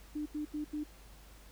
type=tone bursts; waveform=sine; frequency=299.8 Hz; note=D4; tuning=36 cents sharp; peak=-34 dBFS; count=4; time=0.15-0.839 s; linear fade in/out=10 ms; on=110 ms; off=83 ms; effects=added 50 Hz sine -54 dBFS peak until 1.51 s + pink hiss -59 dBFS RMS until 1.51 s